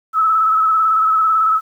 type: tone with vibrato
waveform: sine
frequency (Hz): 1298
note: E6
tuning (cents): -27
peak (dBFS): -11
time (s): 0.13-1.61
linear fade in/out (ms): 50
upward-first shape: square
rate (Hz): 18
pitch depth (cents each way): 29
effects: 8-bit